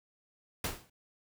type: noise with exponential decay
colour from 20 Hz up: pink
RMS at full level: -30 dBFS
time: 0.64-0.9 s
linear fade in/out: 5 ms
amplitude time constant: 56 ms
effects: none